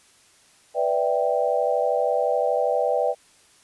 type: chord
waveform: sine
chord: E minor seventh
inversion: second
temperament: equal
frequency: 493.9 / 587.3 / 659.3 / 784 Hz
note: B4 / D5 / E5 / G5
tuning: 0 / 0 / 0 / 0 cents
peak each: -24 / -24 / -26 / -26 dBFS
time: 0.74-3.15 s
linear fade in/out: 50 ms
effects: white hiss -56 dBFS RMS until 3.63 s + resampled to 24000 Hz